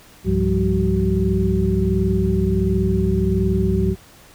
sine tone cluster, 66.7 / 102 / 175.2 / 196.6 / 379.3 Hz, C2 / G#2 / F3 / G3 / F#4, +34 / -31 / +6 / +5 / +43 cents, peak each -22 dBFS, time 0.24-3.96 s, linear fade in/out 50 ms, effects pink hiss -47 dBFS RMS until 4.34 s

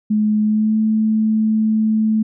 sine tone with pitch glide, 212.8 to 218 Hz, G#3 to A3, +42 to -16 cents, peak -13 dBFS, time 0.1-2.23 s, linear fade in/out 10 ms, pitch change +42 cents, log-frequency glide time 0.43-0.77 s, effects none

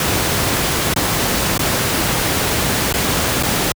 pink noise with dropouts, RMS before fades -17 dBFS, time 0-3.72 s, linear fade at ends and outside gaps 2 ms, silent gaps 0.939-0.961 / 1.578-1.592 / 2.927-2.939 / 3.427-3.433 s, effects high-pass 60 Hz 12 dB/octave

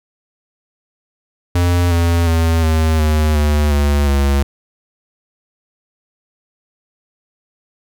square tone with pitch steps, 87.8 / 84.96 / 82.2 / 79.54 / 76.97 / 74.47 / 72.06 / 69.73 Hz, F2 / F2 / E2 / D#2 / D#2 / D2 / D2 / C#2, +10 / -47 / -4 / +39 / -18 / +25 / -32 / +11 cents, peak -12 dBFS, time 1.55-4.43 s, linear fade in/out 5 ms, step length 360 ms, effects 9-bit

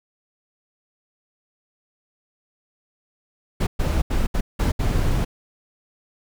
brown noise bursts at uneven times, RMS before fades -20 dBFS, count 6, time 3.6-3.67 / 3.79-4.02 / 4.1-4.27 / 4.34-4.41 / 4.59-4.72 / 4.79-5.25 s, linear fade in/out 10 ms, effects none

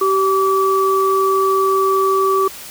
sine tone pair together, 385.9 / 1153 Hz, G4 / D6, -27 / -32 cents, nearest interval octave + perfect fifth, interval 1895 cents, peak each -15 dBFS, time 0.01-2.48 s, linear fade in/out 5 ms, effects white hiss -34 dBFS RMS until 2.7 s

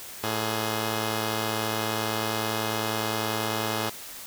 5% pulse tone pair together, 110 / 420.1 Hz, A2 / G#4, 0 / +20 cents, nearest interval octave + major seventh, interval 2320 cents, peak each -16 / -21 dBFS, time 0.23-3.9 s, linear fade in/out 10 ms, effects white hiss -41 dBFS RMS until 4.26 s

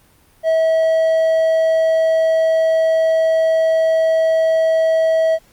triangle tone, 646 Hz, E5, 35 cents flat, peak -10 dBFS, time 0.43-5.39 s, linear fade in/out 50 ms, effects pink hiss -53 dBFS RMS until 5.52 s + Opus 32 kbps

